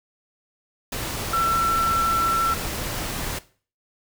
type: tone in noise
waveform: sine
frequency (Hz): 1343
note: E6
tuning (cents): +32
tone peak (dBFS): -19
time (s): 1.33-2.54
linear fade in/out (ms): 5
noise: pink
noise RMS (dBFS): -29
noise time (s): 0.92-3.39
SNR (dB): +7
effects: noise-tail reverb RT60 0.4 s tail -17 dB re dry